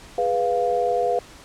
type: chord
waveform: sine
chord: F diminished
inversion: first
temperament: equal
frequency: 415.3 / 493.9 / 698.5 Hz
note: Ab4 / Cb5 / F5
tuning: 0 / 0 / 0 cents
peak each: -27 / -22 / -22 dBFS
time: 0.18-1.19 s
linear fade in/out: 2 ms
effects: pink hiss -45 dBFS RMS until 1.44 s + low-pass 9000 Hz 12 dB/octave